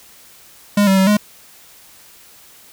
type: tone with pitch steps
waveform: square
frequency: 204.5 / 192.6 / 190.5 / 208.7 Hz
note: G#3 / G3 / G3 / G#3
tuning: -26 / -30 / -49 / +9 cents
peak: -11 dBFS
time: 0.77-1.17 s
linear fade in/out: 5 ms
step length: 100 ms
effects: white hiss -45 dBFS RMS until 2.72 s